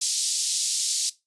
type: band-pass noise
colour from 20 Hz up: white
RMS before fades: -26 dBFS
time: 0.01-1.1 s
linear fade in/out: 10 ms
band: 4000 to 8600 Hz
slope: 24 dB/octave
effects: noise-tail reverb RT60 0.2 s tail -17 dB re dry + resampled to 24000 Hz